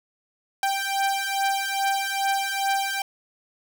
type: beating tone pair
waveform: sawtooth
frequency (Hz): 784 / 786.4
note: G5 / G5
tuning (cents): 0 / +5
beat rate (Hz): 2.4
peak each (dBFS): -22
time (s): 0.63-3.02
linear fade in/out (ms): 2
effects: none